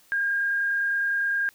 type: tone with frequency modulation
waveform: sine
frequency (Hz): 1614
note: G#6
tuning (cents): -50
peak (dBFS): -22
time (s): 0.12-1.49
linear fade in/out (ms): 0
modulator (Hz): 29.9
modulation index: 0.55
effects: white hiss -58 dBFS RMS until 1.54 s